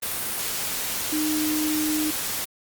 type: tone in noise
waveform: sine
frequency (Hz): 307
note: D#4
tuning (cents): -23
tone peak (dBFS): -23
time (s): 1.12-2.11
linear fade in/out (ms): 10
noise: white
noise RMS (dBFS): -28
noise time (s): 0.02-2.45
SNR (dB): +2
effects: Opus 32 kbps